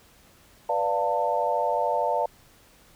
sine chord, B half-diminished seventh, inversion none, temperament equal with one note detuned, 493.9 / 587.3 / 698.5 / 894.3 Hz, B4 / D5 / F5 / A5, 0 / 0 / 0 / +28 cents, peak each -30 / -27 / -28 / -26 dBFS, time 0.69-2.26 s, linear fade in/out 5 ms, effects pink hiss -56 dBFS RMS until 2.95 s

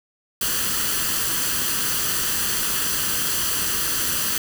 white noise with comb filter, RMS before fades -23 dBFS, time 0.41-4.38 s, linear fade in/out 2 ms, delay 0.66 ms, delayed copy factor +0.6, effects none

